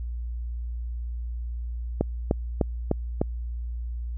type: click train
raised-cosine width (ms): 2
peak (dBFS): -8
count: 5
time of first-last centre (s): 2.01-3.215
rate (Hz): 3.32
effects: added 59 Hz sine -29 dBFS peak until 4.17 s